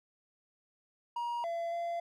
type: tone with pitch steps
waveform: triangle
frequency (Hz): 950 / 677 / 684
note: A#5 / E5 / F5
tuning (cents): +33 / +46 / -36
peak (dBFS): -31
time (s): 1.16-2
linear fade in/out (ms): 5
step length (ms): 280
effects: none